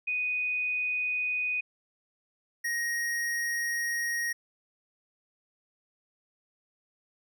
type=tone pair in turn; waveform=sine / square; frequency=2487 / 1877.2 Hz; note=D#7 / A#6; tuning=-1 / +12 cents; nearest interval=perfect fourth; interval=487 cents; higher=first; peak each=-27 / -29 dBFS; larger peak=first; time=0.07-1.61 / 2.64-4.33 s; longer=second; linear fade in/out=10 ms; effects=none